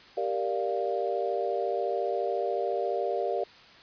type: chord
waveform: sine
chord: G minor seventh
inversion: none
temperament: equal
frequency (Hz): 392 / 466.2 / 587.3 / 698.5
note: G4 / Bb4 / D5 / F5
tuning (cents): 0 / 0 / 0 / 0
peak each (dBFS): -32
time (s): 0.17-3.44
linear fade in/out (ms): 5
effects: white hiss -52 dBFS RMS until 3.82 s + resampled to 11025 Hz